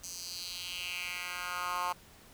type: tone with high-pass filter sweep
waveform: 10% pulse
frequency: 178.5 Hz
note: F3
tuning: 38 cents sharp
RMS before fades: -38 dBFS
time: 0.03-1.93 s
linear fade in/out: 10 ms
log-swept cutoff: 6200 to 950 Hz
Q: 3.1
effects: pink hiss -57 dBFS RMS until 2.33 s